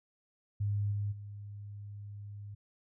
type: tone with level steps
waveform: sine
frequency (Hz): 102.3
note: G#2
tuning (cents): -26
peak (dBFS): -29 / -31 / -42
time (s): 0.6-2.55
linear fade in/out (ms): 10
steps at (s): 0.91 / 1.11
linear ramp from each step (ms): 20
effects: none